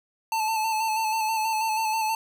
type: tone with vibrato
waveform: square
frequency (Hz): 880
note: A5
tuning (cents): 0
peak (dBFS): -24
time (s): 0.32-2.15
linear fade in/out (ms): 2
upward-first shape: square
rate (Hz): 6.2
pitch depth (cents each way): 29
effects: none